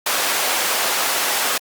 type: high-pass noise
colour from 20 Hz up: pink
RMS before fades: -20 dBFS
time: 0.06-1.58 s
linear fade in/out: 5 ms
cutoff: 650 Hz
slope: 12 dB/octave
effects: Opus 48 kbps